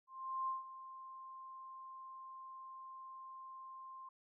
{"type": "tone with ADSR envelope", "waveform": "sine", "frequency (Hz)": 1053, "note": "C6", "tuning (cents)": 11, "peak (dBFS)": -35, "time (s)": [0.07, 4.09], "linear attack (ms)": 410, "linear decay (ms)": 150, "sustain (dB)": -14, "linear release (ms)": 5, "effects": []}